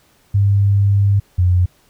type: tone pair in turn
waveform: sine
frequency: 100 / 90.11 Hz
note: G2 / F#2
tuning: +35 / -45 cents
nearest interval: major second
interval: 180 cents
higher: first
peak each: -10 / -10 dBFS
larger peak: neither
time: 0.34-1.2 / 1.38-1.66 s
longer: first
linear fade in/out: 10 ms
effects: pink hiss -55 dBFS RMS until 1.89 s